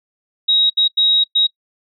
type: tone bursts at uneven times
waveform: sine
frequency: 3803 Hz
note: A#7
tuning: 34 cents sharp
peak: -11 dBFS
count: 4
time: 0.48-0.7 / 0.77-0.88 / 0.97-1.24 / 1.35-1.47 s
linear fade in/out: 10 ms
effects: noise-tail reverb RT60 0.1 s tail -23 dB re dry